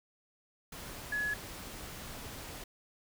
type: tone in noise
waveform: sine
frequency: 1693 Hz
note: G#6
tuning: 33 cents sharp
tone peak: -31 dBFS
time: 1.12-1.34 s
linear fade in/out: 5 ms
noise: pink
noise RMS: -45 dBFS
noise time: 0.72-2.64 s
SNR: +11 dB
effects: none